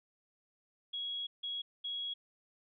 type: tone bursts at uneven times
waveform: sine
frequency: 3322 Hz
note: G#7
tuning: in tune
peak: -36 dBFS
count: 3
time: 0.93-1.27 / 1.43-1.62 / 1.84-2.14 s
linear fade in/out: 10 ms
effects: none